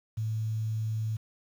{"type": "tone with quantisation", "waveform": "sine", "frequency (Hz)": 110, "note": "A2", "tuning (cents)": 0, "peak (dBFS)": -28, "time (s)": [0.17, 1.17], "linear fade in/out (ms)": 10, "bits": 9, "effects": []}